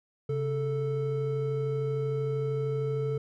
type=tone pair together; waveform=triangle; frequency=135.66 / 440 Hz; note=C#3 / A4; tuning=-37 / 0 cents; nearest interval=octave + minor sixth; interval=2037 cents; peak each=-28 dBFS; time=0.29-3.18 s; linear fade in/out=5 ms; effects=none